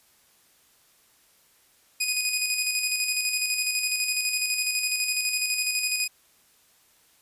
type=tone with tremolo; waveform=15% pulse; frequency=2489 Hz; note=D#7; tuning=in tune; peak=-16 dBFS; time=2-6.08 s; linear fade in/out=10 ms; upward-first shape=square; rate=12 Hz; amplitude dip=40%; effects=white hiss -61 dBFS RMS until 7.21 s + resampled to 32000 Hz

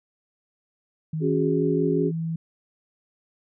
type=tone with pitch glide; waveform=sine; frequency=157.7 to 163.54 Hz; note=D#3 to E3; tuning=+24 to -13 cents; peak=-25 dBFS; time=1.13-2.36 s; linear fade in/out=5 ms; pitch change=+63 cents; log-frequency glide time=1.29-1.89 s
type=chord; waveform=sine; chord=C# suspended fourth; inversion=none; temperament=equal; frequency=277.2 / 370 / 415.3 Hz; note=C#4 / F#4 / G#4; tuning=0 / 0 / 0 cents; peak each=-25 dBFS; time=1.2-2.12 s; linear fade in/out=50 ms
effects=none

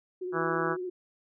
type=tone with vibrato; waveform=sine; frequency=364.3 Hz; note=F#4; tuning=27 cents flat; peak=-32 dBFS; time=0.21-0.9 s; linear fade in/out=10 ms; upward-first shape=triangle; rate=16 Hz; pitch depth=44 cents each way
type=harmonic tone; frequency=164.4 Hz; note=E3; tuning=4 cents flat; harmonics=1 / 2 / 3 / 4 / 5 / 6 / 7 / 8 / 9 / 10; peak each=-37 / -35 / -35 / -39 / -40 / -38 / -35 / -35 / -35 / -40 dBFS; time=0.32-0.77 s; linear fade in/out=50 ms
effects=none

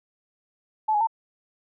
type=tone with pitch steps; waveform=sine; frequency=866 / 833 / 903 Hz; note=A5 / G#5 / A5; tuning=-28 / +5 / +45 cents; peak=-19 dBFS; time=0.88-1.072 s; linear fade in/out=10 ms; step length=64 ms; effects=none

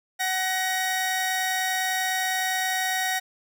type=tone pair together; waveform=sawtooth; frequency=749 / 1887.4 Hz; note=F#5 / A#6; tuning=+21 / +21 cents; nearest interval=octave + major third; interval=1600 cents; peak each=-23 dBFS; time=0.19-3.2 s; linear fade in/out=20 ms; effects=none

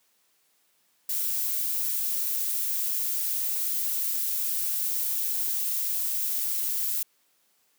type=noise; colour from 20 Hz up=violet; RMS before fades=-28 dBFS; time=1.09-7.03 s; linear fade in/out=5 ms; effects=white hiss -68 dBFS RMS until 7.78 s + high-pass 150 Hz 12 dB/octave

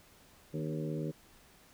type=harmonic tone with a mistuned harmonic; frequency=77.78 Hz; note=D#2; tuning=in tune; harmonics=2 / 3 / 4 / 5 / 6 / 7; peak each=-36 / -43 / -41 / -43 / -44 / -46 dBFS; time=0.53-1.12 s; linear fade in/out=20 ms; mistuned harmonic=4; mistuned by=-44 cents; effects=pink hiss -61 dBFS RMS until 1.73 s

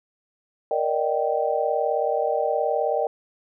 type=chord; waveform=sine; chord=Eb major seventh; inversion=second; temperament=just; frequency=466.7 / 583.4 / 622.3 / 777.8 Hz; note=Bb4 / D5 / Eb5 / G5; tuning=+2 / -12 / 0 / -14 cents; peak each=-26 dBFS; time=0.71-3.07 s; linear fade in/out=2 ms; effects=none

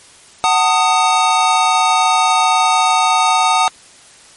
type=chord; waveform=square; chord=D# diminished; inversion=first; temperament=just; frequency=746.7 / 896 / 1244.5 Hz; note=F#5 / A5 / D#6; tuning=+16 / +31 / 0 cents; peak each=-16 dBFS; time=0.44-3.68 s; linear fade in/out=0 ms; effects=white hiss -43 dBFS RMS until 4.36 s + MP3 48 kbps

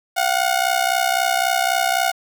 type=ring-modulated tone; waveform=sawtooth; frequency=727 Hz; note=F#5; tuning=31 cents flat; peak=-10 dBFS; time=0.16-2.12 s; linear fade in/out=20 ms; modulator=31.9 Hz; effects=7-bit

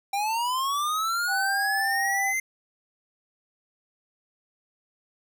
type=linear sweep; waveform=square; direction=up; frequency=784 to 2093 Hz; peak=-25 dBFS; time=0.13-2.4 s; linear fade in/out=5 ms
type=tone; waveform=sine; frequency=786 Hz; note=G5; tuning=4 cents sharp; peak=-27 dBFS; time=1.27-2.34 s; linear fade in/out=50 ms
effects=none

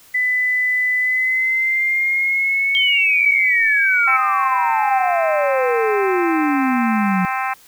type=tone with pitch glide; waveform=sine; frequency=2000 to 2271 Hz; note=B6 to C#7; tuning=+21 to +41 cents; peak=-15 dBFS; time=0.14-4.17 s; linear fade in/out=10 ms; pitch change=+220 cents; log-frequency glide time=1-3.17 s
type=exponential sweep; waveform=sine; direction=down; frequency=3196 to 180 Hz; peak=-16 dBFS; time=2.75-7.25 s; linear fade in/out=0 ms
type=harmonic tone; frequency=261.5 Hz; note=C4; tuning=1 cent flat; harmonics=3 / 4 / 5 / 6 / 7 / 8 / 9 / 10; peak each=-23 / -25 / -27 / -29 / -30 / -31 / -32 / -33 dBFS; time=4.07-7.54 s; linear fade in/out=10 ms
effects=white hiss -48 dBFS RMS until 7.67 s

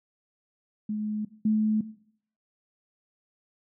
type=tone pair in turn; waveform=sine; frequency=212.4 / 215.6 Hz; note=G#3 / A3; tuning=+39 / -35 cents; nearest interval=unison; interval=26 cents; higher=second; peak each=-27 / -20 dBFS; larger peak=second; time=0.89-1.25 / 1.45-1.81 s; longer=neither; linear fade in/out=5 ms; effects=noise-tail reverb RT60 0.6 s tail -17 dB re dry

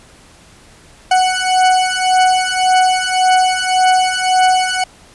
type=beating tone pair; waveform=40% pulse; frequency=741 / 742.8 Hz; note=F#5 / F#5; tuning=+2 / +7 cents; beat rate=1.8 Hz; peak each=-13 dBFS; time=1.11-4.84 s; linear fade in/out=5 ms; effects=pink hiss -44 dBFS RMS until 5.14 s + resampled to 24000 Hz

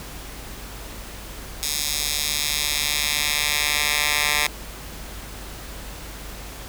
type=tone with high-pass filter sweep; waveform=10% pulse; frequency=148.2 Hz; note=D3; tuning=16 cents sharp; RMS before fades=-23 dBFS; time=1.63-4.47 s; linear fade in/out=0 ms; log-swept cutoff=4800 to 1800 Hz; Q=0.98; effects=added 50 Hz sine -38 dBFS peak until 6.68 s + pink hiss -38 dBFS RMS until 6.68 s

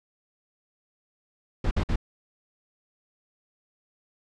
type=noise bursts; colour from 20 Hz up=brown; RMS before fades=-24 dBFS; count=3; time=1.64-1.959 s; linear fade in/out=5 ms; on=71 ms; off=53 ms; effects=low-pass 5000 Hz 12 dB/octave

